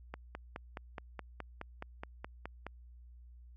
click train, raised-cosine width 0.5 ms, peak -26 dBFS, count 13, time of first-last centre 0.14-2.666 s, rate 4.75 Hz, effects added 60 Hz sine -52 dBFS peak until 3.56 s

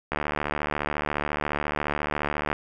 click train, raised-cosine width 0.5 ms, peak -11 dBFS, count 180, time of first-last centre 0.12-2.529 s, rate 74.3 Hz, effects none

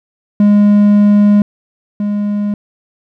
triangle tone pair in turn, 206 / 206 Hz, G#3 / G#3, -14 / -14 cents, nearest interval unison, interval 0 cents, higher neither, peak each -3 / -11 dBFS, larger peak first, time 0.4-1.42 / 2-2.54 s, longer first, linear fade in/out 2 ms, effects none

